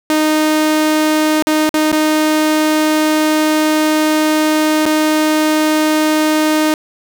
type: tone with dropouts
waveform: sawtooth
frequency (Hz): 308.9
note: D#4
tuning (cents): -12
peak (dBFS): -7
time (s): 0.1-6.74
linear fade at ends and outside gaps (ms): 1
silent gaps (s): 1.424-1.47 / 1.692-1.741 / 1.918-1.927 / 4.855-4.862
effects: none